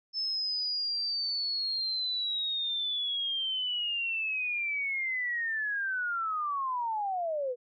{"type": "linear sweep", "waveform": "sine", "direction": "down", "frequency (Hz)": [5270, 476.3], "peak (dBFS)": -29, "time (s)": [0.13, 7.56], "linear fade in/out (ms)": 50, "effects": []}